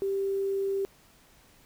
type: tone with quantisation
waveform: sine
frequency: 392 Hz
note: G4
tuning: in tune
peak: -26 dBFS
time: 0.02-0.85 s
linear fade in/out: 0 ms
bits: 9
effects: pink hiss -59 dBFS RMS until 1.65 s